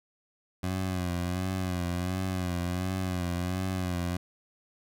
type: tone with vibrato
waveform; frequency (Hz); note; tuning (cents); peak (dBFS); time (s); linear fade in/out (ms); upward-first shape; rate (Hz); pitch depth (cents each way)
20% pulse; 90.8; F#2; -32; -24; 0.63-4.17; 5; sine; 1.4; 65
effects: none